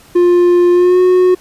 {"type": "tone with pitch glide", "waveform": "triangle", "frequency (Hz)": [352.3, 365.4], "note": ["F4", "F#4"], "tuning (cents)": [15, -22], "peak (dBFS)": -4, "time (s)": [0.15, 1.35], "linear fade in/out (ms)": 10, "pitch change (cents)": 63, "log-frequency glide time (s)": [0.72, 1], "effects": ["pink hiss -43 dBFS RMS until 1.4 s", "resampled to 32000 Hz"]}